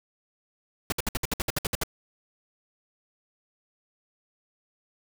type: noise bursts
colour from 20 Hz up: pink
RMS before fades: -27 dBFS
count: 12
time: 0.9-1.835 s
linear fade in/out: 2 ms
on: 22 ms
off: 61 ms
effects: none